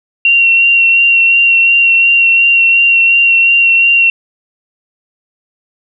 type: tone with vibrato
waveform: sine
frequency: 2744 Hz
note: F7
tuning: 31 cents flat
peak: -5 dBFS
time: 0.25-4.1 s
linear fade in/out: 2 ms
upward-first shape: sine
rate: 2.8 Hz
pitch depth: 18 cents each way
effects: none